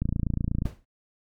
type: click train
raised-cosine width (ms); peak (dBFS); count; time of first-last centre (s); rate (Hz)
5; -14; 19; 0.02-0.656; 28.3
type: noise with exponential decay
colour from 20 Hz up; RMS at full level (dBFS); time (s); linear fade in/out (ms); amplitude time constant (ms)
brown; -31; 0.65-0.85; 5; 43
effects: noise-tail reverb RT60 0.1 s tail -26 dB re dry